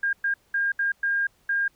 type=tone bursts at uneven times; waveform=sine; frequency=1612 Hz; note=G6; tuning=48 cents sharp; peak=-21 dBFS; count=6; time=0.03-0.13 / 0.24-0.34 / 0.54-0.72 / 0.79-0.92 / 1.03-1.27 / 1.49-1.68 s; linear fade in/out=5 ms; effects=pink hiss -64 dBFS RMS until 1.75 s